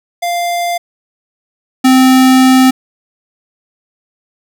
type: tone pair in turn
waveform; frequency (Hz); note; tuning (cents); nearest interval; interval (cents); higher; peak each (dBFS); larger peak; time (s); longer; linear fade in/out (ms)
square; 696 / 259.6; F5 / C4; -6 / -13; octave + perfect fourth; 1707; first; -14 / -5; second; 0.22-0.78 / 1.84-2.71; second; 10
effects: none